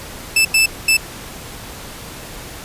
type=tone bursts at uneven times; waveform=sawtooth; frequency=2637 Hz; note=E7; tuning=in tune; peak=-7 dBFS; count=3; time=0.36-0.45 / 0.54-0.66 / 0.88-0.97 s; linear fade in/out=5 ms; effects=pink hiss -33 dBFS RMS until 2.64 s + resampled to 32000 Hz